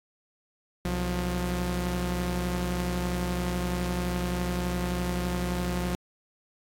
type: tone pair together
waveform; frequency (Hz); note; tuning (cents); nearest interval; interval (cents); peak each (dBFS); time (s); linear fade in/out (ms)
sawtooth; 63.26 / 178; B1 / F3; +42 / +33; octave + tritone; 1791; -27 / -25; 0.85-5.95; 0
effects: AAC 64 kbps